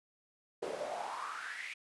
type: noise with high-pass filter sweep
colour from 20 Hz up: brown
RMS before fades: -41 dBFS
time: 0.62-1.74 s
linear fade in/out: 10 ms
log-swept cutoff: 430 to 2400 Hz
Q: 6.1
effects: resampled to 24000 Hz